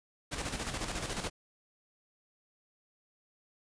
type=noise with tremolo; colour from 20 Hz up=pink; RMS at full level=-35 dBFS; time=0.31-1.3 s; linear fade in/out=20 ms; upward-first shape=square; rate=14 Hz; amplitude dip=50%; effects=resampled to 22050 Hz